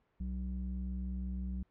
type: tone with low-pass filter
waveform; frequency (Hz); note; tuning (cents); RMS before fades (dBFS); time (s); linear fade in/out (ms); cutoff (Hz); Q
square; 62.9; B1; +32; -38; 0.2-1.63; 5; 160; 4.7
effects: pink hiss -75 dBFS RMS until 1.7 s + low-pass 2000 Hz 12 dB/octave